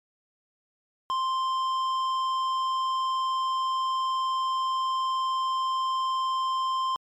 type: tone with tanh clipping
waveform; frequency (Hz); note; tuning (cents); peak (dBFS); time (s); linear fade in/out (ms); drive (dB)
sine; 1046.5; C6; 0; -26; 1.1-6.96; 0; 10
effects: MP3 96 kbps